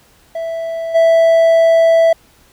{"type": "tone with level steps", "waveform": "triangle", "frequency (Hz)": 659.3, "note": "E5", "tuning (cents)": 0, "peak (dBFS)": [-17, -5], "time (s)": [0.35, 2.13], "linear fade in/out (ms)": 5, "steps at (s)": 0.94, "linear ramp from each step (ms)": 20, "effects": ["pink hiss -50 dBFS RMS until 2.52 s"]}